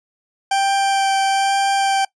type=tone with vibrato; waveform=40% pulse; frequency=784 Hz; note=G5; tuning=in tune; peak=-14 dBFS; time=0.51-2.05 s; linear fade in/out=5 ms; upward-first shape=sine; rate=1.1 Hz; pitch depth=10 cents each way; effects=noise-tail reverb RT60 0.1 s tail -22 dB re dry + resampled to 22050 Hz